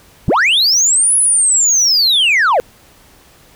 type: linear two-way sweep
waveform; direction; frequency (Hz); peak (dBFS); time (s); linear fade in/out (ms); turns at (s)
sine; up then down; 77.6 to 10470 to 445.8; -6; 0.28-2.6; 0; 1.16
effects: tanh soft clip ceiling -8 dBFS + pink hiss -46 dBFS RMS until 3.55 s

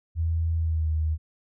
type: tone with pitch glide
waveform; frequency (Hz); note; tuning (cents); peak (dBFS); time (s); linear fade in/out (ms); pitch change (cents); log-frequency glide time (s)
sine; 82.1 to 78.44; E2 to D#2; -6 to +15; -22; 0.15-1.18; 50; -79; 0.57-0.89
effects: none

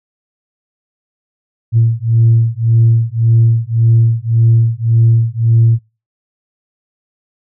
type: beating tone pair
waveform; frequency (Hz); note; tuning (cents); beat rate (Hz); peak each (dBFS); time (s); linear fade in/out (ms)
sine; 113.9 / 115.7; A#2 / A#2; -40 / -13; 1.8; -10; 1.72-5.79; 50
effects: noise-tail reverb RT60 0.3 s tail -25 dB re dry + tanh soft clip ceiling -2 dBFS

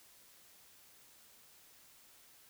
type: silence
effects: white hiss -62 dBFS RMS until 2.49 s

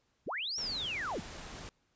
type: linear two-way sweep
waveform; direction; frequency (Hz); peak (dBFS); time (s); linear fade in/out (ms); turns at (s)
sine; up then down; 35.64 to 5690 to 35.64; -34; 0.26-1.21; 20; 0.58
type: noise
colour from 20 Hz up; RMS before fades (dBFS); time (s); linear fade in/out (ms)
pink; -46; 0.58-1.69; 0
effects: pink hiss -75 dBFS RMS until 1.95 s + resampled to 16000 Hz

